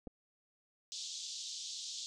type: clicks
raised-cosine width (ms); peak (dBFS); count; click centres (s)
2; -32 / -37; 2; 0.072 / 0.076
type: band-pass noise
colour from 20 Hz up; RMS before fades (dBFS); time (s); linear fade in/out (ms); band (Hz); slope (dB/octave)
pink; -44; 0.92-2.06; 0; 3400 to 7300; 48
effects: none